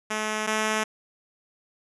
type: tone pair in turn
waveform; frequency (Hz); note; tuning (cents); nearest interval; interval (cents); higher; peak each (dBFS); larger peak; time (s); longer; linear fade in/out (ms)
5% pulse; 215.3 / 216.7; A3 / A3; -37 / -26; unison; 11; second; -15 / -12; second; 0.1-0.47 / 0.47-0.84; neither; 10
effects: resampled to 24000 Hz